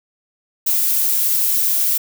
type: noise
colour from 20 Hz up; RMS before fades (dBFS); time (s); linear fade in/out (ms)
violet; -17; 0.66-1.98; 10
effects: none